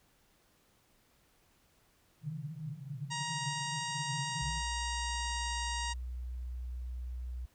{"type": "band-pass noise", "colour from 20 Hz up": "pink", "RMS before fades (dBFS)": -42, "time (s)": [2.21, 4.63], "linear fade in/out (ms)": 50, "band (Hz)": [130, 160], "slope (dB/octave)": 96}
{"type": "harmonic tone", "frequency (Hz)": 943, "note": "A#5", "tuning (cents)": 20, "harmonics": [1, 2, 3, 4, 5, 6, 7, 8, 9], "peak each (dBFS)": [-39, -42, -44, -45, -46, -47, -47, -48, -49], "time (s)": [3.1, 5.94], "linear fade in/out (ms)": 20}
{"type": "tone", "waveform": "sine", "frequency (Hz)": 61.74, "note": "B1", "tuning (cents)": 0, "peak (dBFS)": -37, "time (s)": [4.41, 7.46], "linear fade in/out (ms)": 10}
{"effects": ["pink hiss -69 dBFS RMS until 7.54 s"]}